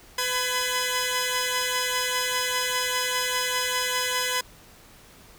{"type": "tone cluster", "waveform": "10% pulse", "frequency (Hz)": [502, 1009, 1680], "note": ["B4", "B5", "G#6"], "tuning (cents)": [28, 37, 19], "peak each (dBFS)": -20, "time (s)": [0.18, 4.41], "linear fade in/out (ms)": 5, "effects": ["pink hiss -51 dBFS RMS until 5.38 s"]}